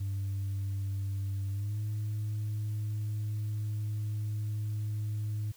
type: tone with pitch glide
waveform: sine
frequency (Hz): 98.4 to 106.07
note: G2 to G#2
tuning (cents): +7 to +37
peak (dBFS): -29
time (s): 0-5.52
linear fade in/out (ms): 10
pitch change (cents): +130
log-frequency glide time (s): 1.5-1.79
effects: tanh soft clip ceiling -29 dBFS + white hiss -59 dBFS RMS until 5.56 s